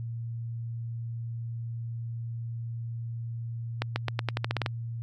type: accelerating click train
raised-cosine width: 0.3 ms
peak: -11 dBFS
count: 11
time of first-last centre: 3.82-4.662 s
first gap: 140 ms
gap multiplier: 0.88
effects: added 116 Hz sine -32 dBFS peak until 5.02 s + MP3 64 kbps